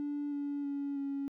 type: tone with pitch steps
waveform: triangle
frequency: 290 / 286 / 282.1 / 278.2 Hz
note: D4 / D4 / C#4 / C#4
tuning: -22 / -46 / +30 / +6 cents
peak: -30 dBFS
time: 0-1.28 s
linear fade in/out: 0 ms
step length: 320 ms
effects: tanh soft clip ceiling -30 dBFS